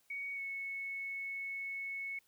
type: tone with pitch glide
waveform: sine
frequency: 2237 to 2204 Hz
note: C#7 to C#7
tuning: +15 to -11 cents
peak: -38 dBFS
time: 0.1-2.19 s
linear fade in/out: 5 ms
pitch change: -26 cents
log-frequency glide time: 0.35-0.4 s
effects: white hiss -72 dBFS RMS until 2.27 s